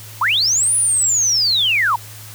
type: linear two-way sweep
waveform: sine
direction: up then down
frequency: 868 to 9940 to 868 Hz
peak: -13 dBFS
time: 0.21-1.96 s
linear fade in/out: 5 ms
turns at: 0.75 s
effects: added 107 Hz sine -37 dBFS peak until 2.34 s + white hiss -38 dBFS RMS until 2.34 s